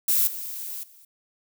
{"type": "noise with level steps", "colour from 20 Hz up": "violet", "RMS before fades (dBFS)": [-21, -34, -52], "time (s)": [0.08, 1.05], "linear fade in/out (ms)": 5, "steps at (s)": [0.27, 0.83], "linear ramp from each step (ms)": 5, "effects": []}